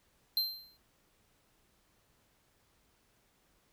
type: tone with exponential decay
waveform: square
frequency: 4135 Hz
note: C8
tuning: 21 cents flat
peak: -26 dBFS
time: 0.37-0.77 s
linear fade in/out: 1 ms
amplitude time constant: 85 ms
effects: pink hiss -71 dBFS RMS until 3.72 s